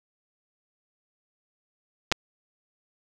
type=clicks; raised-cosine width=0.2 ms; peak=-5 dBFS; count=2; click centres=2.117 / 2.123 s; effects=none